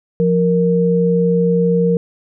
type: tone pair together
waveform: sine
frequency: 174.96 / 466.2 Hz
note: F3 / A#4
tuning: +3 / 0 cents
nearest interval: octave + perfect fourth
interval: 1697 cents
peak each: -14 dBFS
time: 0.2-1.97 s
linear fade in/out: 0 ms
effects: none